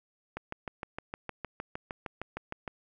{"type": "click train", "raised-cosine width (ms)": 0.5, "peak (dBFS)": -21, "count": 16, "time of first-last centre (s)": [0.37, 2.678], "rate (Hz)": 6.5, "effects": []}